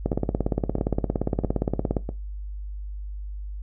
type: two click trains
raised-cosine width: 2 ms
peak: -16 / -9 dBFS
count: 4 / 34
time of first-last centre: 0.13-2.091 / 0.06-1.968 s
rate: 1.53 / 17.3 Hz
effects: noise-tail reverb RT60 0.2 s tail -17 dB re dry + added 50 Hz sine -31 dBFS peak until 3.62 s